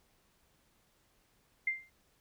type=tone with exponential decay; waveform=sine; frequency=2095 Hz; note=C7; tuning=2 cents sharp; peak=-26 dBFS; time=1.67-1.9 s; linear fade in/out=5 ms; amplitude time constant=48 ms; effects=pink hiss -71 dBFS RMS until 2.2 s